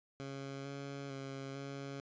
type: tone with pitch steps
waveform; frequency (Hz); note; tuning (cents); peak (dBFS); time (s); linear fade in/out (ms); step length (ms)
15% pulse; 137.4 / 139.6 / 136.2 / 138.7; C#3 / C#3 / C#3 / C#3; -15 / +13 / -30 / +1; -36; 0.2-2; 0; 450
effects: resampled to 16000 Hz